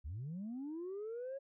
sine linear sweep, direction up, 62.4 to 556 Hz, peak -39 dBFS, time 0.04-1.39 s, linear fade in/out 20 ms, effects tanh soft clip ceiling -38 dBFS

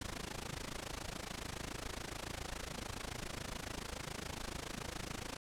pink noise with amplitude modulation, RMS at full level -40 dBFS, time 0.01-5.37 s, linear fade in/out 5 ms, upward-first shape sine, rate 27.1 Hz, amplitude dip 90%, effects low-pass 9000 Hz 12 dB/octave

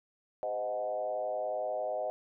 sine tone with frequency modulation, 625 Hz, D#5, 8 cents sharp, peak -31 dBFS, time 0.43-2.1 s, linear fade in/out 0 ms, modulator 111 Hz, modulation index 1.1, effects none

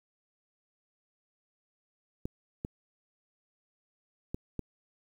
clicks, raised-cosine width 3 ms, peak -21 dBFS, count 4, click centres 2.255 / 2.649 / 4.345 / 4.593 s, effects 9-bit

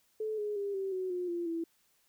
sine tone with pitch steps, 433.6 / 417.4 / 401.8 / 386.7 / 372.3 / 358.3 / 344.9 / 332 Hz, A4 / G#4 / G4 / G4 / F#4 / F4 / F4 / E4, -25 / +9 / +43 / -24 / +11 / +44 / -22 / +12 cents, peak -32 dBFS, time 0.2-1.64 s, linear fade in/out 5 ms, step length 180 ms, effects white hiss -71 dBFS RMS until 2.08 s

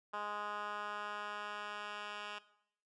10% pulse tone with band-pass filter sweep, 207.6 Hz, G#3, in tune, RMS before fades -43 dBFS, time 0.13-2.39 s, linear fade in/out 10 ms, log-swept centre 1200 to 2200 Hz, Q 1.7, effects noise-tail reverb RT60 0.7 s tail -17 dB re dry + resampled to 22050 Hz

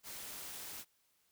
white noise with amplitude modulation, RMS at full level -44 dBFS, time 0.03-0.85 s, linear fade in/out 50 ms, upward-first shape sine, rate 220 Hz, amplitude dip 55%, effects white hiss -75 dBFS RMS until 1.31 s

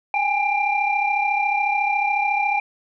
sine tone cluster, 799 / 833 / 2375 Hz, G5 / G#5 / D7, +33 / +5 / +19 cents, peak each -22 dBFS, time 0.14-2.6 s, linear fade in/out 2 ms, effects tanh soft clip ceiling -9 dBFS

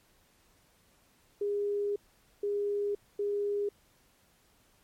sine tone bursts at uneven times, 408.2 Hz, G#4, 30 cents flat, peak -28 dBFS, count 3, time 1.41-1.96 / 2.43-2.95 / 3.19-3.69 s, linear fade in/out 5 ms, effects pink hiss -66 dBFS RMS until 4.83 s + MP3 64 kbps

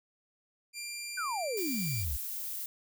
15% pulse tone with pitch glide, 2380 to 2355 Hz, D7 to D7, +22 to +4 cents, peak -31 dBFS, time 0.73-2.05 s, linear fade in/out 50 ms, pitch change -18 cents, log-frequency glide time 1.33-1.46 s
sine exponential sweep, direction down, 1568 to 59.2 Hz, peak -32 dBFS, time 1.17-2.17 s, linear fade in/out 10 ms
violet noise, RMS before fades -38 dBFS, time 1.57-2.66 s, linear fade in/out 2 ms
effects none

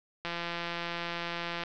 click train, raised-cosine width 0.3 ms, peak -19 dBFS, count 238, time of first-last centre 0.25-1.636 s, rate 171 Hz, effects resampled to 16000 Hz + 9-bit

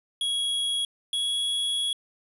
square tone pair in turn, 3322 / 3343 Hz, G#7 / G#7, 0 / +11 cents, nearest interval unison, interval 11 cents, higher second, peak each -25 dBFS, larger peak neither, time 0.21-0.85 / 1.13-1.93 s, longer second, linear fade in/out 2 ms, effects resampled to 24000 Hz + 9-bit

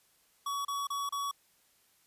square tone bursts, 1128 Hz, C#6, 30 cents sharp, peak -33 dBFS, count 4, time 0.46-1.313 s, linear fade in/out 5 ms, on 190 ms, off 31 ms, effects white hiss -68 dBFS RMS until 2.06 s + resampled to 32000 Hz

